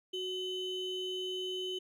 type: ring-modulated tone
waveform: triangle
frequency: 1700 Hz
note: G#6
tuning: 40 cents sharp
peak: -30 dBFS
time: 0.13-1.79 s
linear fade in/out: 10 ms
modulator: 1330 Hz
effects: none